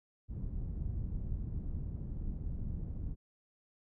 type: low-pass noise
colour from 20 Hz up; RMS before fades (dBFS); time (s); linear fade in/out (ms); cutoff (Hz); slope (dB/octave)
pink; -38; 0.28-3.16; 50; 140; 12
effects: none